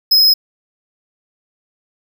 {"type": "tone", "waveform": "square", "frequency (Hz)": 5110, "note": "D#8", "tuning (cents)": 45, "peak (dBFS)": -8, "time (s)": [0.11, 0.34], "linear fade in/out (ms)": 10, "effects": []}